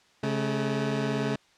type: tone pair together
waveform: 20% pulse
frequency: 137.25 / 215 Hz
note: C#3 / A3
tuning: -17 / -40 cents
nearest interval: minor sixth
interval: 777 cents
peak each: -24 dBFS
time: 0.23-1.36 s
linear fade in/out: 5 ms
effects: white hiss -61 dBFS RMS until 1.57 s + low-pass 5000 Hz 12 dB/octave